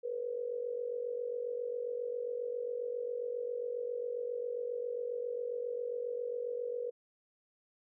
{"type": "tone with amplitude modulation", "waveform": "sine", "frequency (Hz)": 483.6, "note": "B4", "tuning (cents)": -36, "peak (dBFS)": -31, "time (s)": [0.03, 6.91], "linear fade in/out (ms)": 20, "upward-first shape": "sine", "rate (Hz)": 47.4, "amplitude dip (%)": 75, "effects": []}